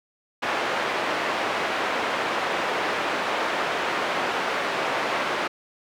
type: band-pass noise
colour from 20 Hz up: pink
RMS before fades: -26 dBFS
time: 0.42-5.48 s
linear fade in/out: 10 ms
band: 480 to 2400 Hz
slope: 12 dB/octave
effects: none